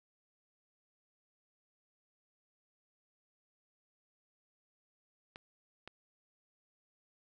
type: clicks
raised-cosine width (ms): 0.3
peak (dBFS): -30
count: 2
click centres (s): 5.359 / 5.876
effects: none